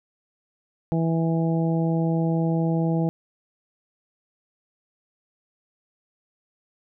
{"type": "harmonic tone", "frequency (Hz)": 164.2, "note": "E3", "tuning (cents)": -6, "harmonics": [1, 2, 3, 4, 5], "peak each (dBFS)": [-21, -27, -31, -33, -35], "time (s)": [0.92, 3.09], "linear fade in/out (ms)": 0, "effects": []}